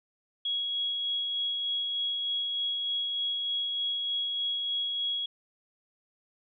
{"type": "tone with tremolo", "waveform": "sine", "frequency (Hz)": 3322, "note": "G#7", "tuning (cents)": 0, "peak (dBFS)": -27, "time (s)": [0.45, 5.26], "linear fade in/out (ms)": 5, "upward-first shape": "sine", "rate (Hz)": 3.3, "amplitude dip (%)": 25, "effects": []}